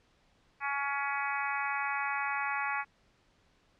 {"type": "harmonic tone", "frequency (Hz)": 280.6, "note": "C#4", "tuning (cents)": 21, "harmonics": [3, 4, 5, 6, 7, 8, 9], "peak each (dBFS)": [-36, -37, -38, -39, -39, -40, -41], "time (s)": [0.6, 2.85], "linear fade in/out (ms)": 50, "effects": ["pink hiss -68 dBFS RMS until 3.79 s", "low-pass 5000 Hz 12 dB/octave"]}